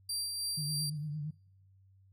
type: tone with tremolo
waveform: 25% pulse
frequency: 4712 Hz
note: D8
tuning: 5 cents sharp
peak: -28 dBFS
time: 0.09-0.9 s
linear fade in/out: 5 ms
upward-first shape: sine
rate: 3.2 Hz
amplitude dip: 35%
type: tone with vibrato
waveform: sine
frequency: 150 Hz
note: D3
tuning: 37 cents sharp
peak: -35 dBFS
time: 0.57-1.31 s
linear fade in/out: 10 ms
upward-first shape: triangle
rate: 8.8 Hz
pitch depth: 77 cents each way
effects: noise-tail reverb RT60 0.8 s tail -23 dB re dry + added 96 Hz sine -60 dBFS peak until 2.12 s